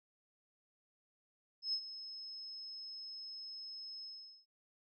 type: tone with ADSR envelope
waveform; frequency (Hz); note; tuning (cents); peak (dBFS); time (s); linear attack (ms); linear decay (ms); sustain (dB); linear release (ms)
sine; 5180; E8; -31; -32; 1.62-4.46; 110; 70; -13; 420
effects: none